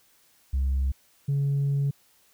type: tone pair in turn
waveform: sine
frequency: 67 / 140.34 Hz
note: C2 / C#3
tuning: +42 / +22 cents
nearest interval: octave + minor second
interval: 1280 cents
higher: second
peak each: -20 dBFS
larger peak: neither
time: 0.53-0.92 / 1.28-1.91 s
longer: second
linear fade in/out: 10 ms
effects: tanh soft clip ceiling -20 dBFS + white hiss -62 dBFS RMS until 2.33 s